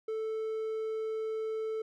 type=tone; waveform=triangle; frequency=440 Hz; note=A4; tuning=in tune; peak=-30 dBFS; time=0.08-1.82 s; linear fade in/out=5 ms; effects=none